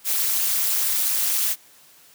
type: noise with amplitude modulation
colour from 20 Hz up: blue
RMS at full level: -18 dBFS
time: 0.04-1.56 s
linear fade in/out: 50 ms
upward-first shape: sine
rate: 213 Hz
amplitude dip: 90%
effects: white hiss -52 dBFS RMS until 2.14 s + high-pass 100 Hz 12 dB/octave